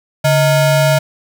square ring-modulated tone, 386.9 Hz, G4, 23 cents flat, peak -7 dBFS, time 0.24-0.99 s, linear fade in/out 10 ms, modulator 244 Hz, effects 7-bit

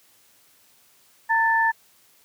sine tone pair together, 912.6 / 1760 Hz, A#5 / A6, -37 / 0 cents, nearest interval major seventh, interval 1137 cents, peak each -20 dBFS, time 1.29-1.72 s, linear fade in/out 20 ms, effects white hiss -58 dBFS RMS until 2.24 s + high-pass 80 Hz 12 dB/octave

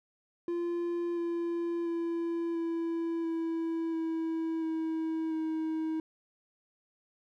triangle tone with pitch steps, 344.7 / 340.7 / 336.8 / 333 / 329.1 / 325.4 / 321.6 / 317.9 Hz, F4 / F4 / E4 / E4 / E4 / E4 / E4 / D#4, -23 / -43 / +37 / +18 / -3 / -22 / -43 / +37 cents, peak -28 dBFS, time 0.48-6 s, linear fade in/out 2 ms, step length 690 ms, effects none

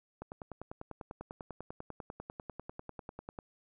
click train, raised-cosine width 1 ms, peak -28 dBFS, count 33, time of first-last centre 0.22-3.388 s, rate 10.1 Hz, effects none

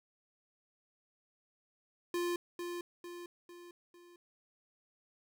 square tone with echo, 349.2 Hz, F4, in tune, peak -33 dBFS, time 2.14-2.36 s, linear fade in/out 2 ms, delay 450 ms, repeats 4, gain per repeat -6 dB, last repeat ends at 4.16 s, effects none

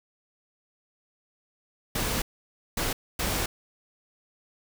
pink noise bursts at uneven times, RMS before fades -28 dBFS, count 3, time 1.95-2.22 / 2.77-2.93 / 3.19-3.46 s, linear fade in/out 5 ms, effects none

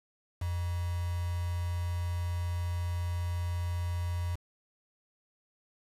sine tone with quantisation, 87.31 Hz, F2, in tune, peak -30 dBFS, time 0.41-4.36 s, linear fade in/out 10 ms, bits 7, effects resampled to 32000 Hz

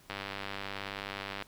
click train, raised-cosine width 0.3 ms, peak -21 dBFS, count 132, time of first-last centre 0.1-1.423 s, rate 99 Hz, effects pink hiss -60 dBFS RMS until 1.47 s

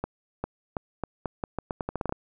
accelerating click train, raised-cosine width 1 ms, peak -15 dBFS, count 15, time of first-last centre 0.04-2.124 s, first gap 400 ms, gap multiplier 0.82, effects none

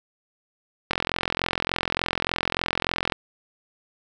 click train, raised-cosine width 0.3 ms, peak -6 dBFS, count 97, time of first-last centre 0.91-3.122 s, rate 43.4 Hz, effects none

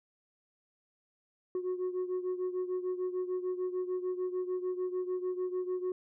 sine beating tone pair, 364.3 / 371 Hz, F#4 / F#4, -27 / +5 cents, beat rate 6.7 Hz, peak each -31 / -35 dBFS, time 1.55-5.92 s, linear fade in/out 2 ms, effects tanh soft clip ceiling -29 dBFS

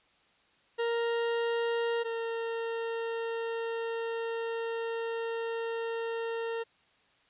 40% pulse tone pair in turn, 466.2 / 458.5 Hz, A#4 / A#4, 0 / -29 cents, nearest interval unison, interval 29 cents, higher first, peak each -27 / -31 dBFS, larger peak first, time 0.78-2.04 / 2.04-6.64 s, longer second, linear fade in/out 20 ms, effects white hiss -66 dBFS RMS until 7.29 s + resampled to 8000 Hz

